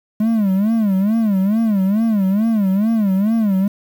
triangle tone with vibrato, 207.7 Hz, G#3, in tune, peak -11 dBFS, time 0.2-3.68 s, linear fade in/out 5 ms, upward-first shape sine, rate 2.3 Hz, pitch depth 170 cents each way, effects 7-bit

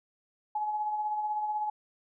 sine tone with tremolo, 847 Hz, G#5, 34 cents sharp, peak -27 dBFS, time 0.55-1.7 s, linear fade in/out 5 ms, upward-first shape sine, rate 16 Hz, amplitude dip 40%, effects none

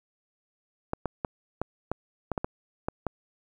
clicks, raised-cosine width 1 ms, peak -14 dBFS, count 10, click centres 0.934 / 1.057 / 1.248 / 1.616 / 1.916 / 2.317 / 2.378 / 2.445 / 2.885 / 3.067 s, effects 9-bit

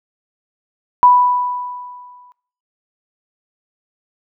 sine tone with exponential decay, 987.8 Hz, B5, in tune, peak -4 dBFS, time 1.03-2.32 s, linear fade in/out 0 ms, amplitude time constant 280 ms, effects noise-tail reverb RT60 0.5 s tail -21 dB re dry

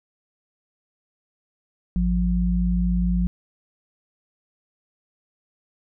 sine tone pair together, 53.91 / 178.2 Hz, A1 / F3, -35 / +35 cents, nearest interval octave + major sixth, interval 2070 cents, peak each -21 dBFS, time 1.96-3.27 s, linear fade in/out 0 ms, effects none

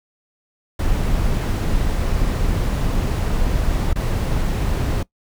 brown noise with dropouts, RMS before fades -19 dBFS, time 0.79-5.03 s, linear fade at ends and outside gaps 5 ms, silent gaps 3.932-3.957 s, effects noise-tail reverb RT60 0.1 s tail -21 dB re dry

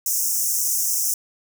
pink high-pass noise, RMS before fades -22 dBFS, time 0.06-1.14 s, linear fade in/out 2 ms, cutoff 5500 Hz, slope 96 dB/octave, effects none

